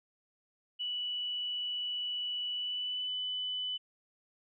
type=tone with pitch glide; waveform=sine; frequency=2955 to 3000 Hz; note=F#7 to F#7; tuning=-3 to +23 cents; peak=-33 dBFS; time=0.79-3.78 s; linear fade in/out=20 ms; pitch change=+26 cents; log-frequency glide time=2.51-3.13 s; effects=none